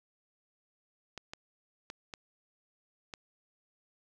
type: clicks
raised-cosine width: 0.2 ms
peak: -24 dBFS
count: 5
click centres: 1.177 / 1.335 / 1.901 / 2.138 / 3.138 s
effects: none